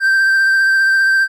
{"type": "tone with vibrato", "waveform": "triangle", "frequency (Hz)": 1568, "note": "G6", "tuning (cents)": 0, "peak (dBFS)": -8, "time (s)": [0, 1.28], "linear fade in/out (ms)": 50, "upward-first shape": "triangle", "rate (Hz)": 15, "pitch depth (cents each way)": 20, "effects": []}